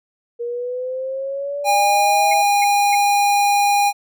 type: exponential sweep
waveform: sine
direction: up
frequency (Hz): 471 to 659.3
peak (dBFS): -22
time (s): 0.39-2.43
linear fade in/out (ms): 20
type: tone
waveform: square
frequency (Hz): 813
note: G#5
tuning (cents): -37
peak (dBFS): -14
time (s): 1.64-3.93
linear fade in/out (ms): 50
type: tone bursts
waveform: sine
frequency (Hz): 2175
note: C#7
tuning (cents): -33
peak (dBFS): -21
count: 3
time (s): 2.31-2.951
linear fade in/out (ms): 5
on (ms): 27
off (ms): 280
effects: none